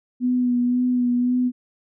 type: tone with vibrato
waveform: sine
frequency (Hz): 246.9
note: B3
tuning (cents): 0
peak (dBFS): -17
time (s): 0.2-1.52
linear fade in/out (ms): 50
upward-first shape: sine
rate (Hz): 1.9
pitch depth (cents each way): 23
effects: none